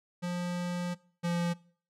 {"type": "tone pair in turn", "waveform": "square", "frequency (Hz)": [176.5, 172.57], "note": ["F3", "F3"], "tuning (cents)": [19, -20], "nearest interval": "unison", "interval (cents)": 39, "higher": "first", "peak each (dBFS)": [-32, -29], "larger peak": "second", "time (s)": [[0.22, 0.95], [1.23, 1.54]], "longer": "first", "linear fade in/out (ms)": 20, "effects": ["noise-tail reverb RT60 0.5 s tail -22 dB re dry", "low-pass 9000 Hz 12 dB/octave"]}